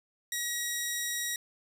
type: tone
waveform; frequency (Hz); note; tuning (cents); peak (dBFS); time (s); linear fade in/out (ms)
10% pulse; 1907; A#6; +39; -22; 0.32-1.36; 2
effects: 10-bit